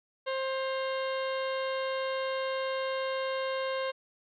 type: harmonic tone with a mistuned harmonic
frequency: 529 Hz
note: C5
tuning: 19 cents sharp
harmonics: 1 / 2 / 3 / 4 / 5 / 6 / 7 / 8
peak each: -31 / -37 / -41 / -43 / -45 / -47 / -48 / -49 dBFS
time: 0.26-3.92 s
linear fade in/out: 20 ms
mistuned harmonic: 5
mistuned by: +87 cents
effects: none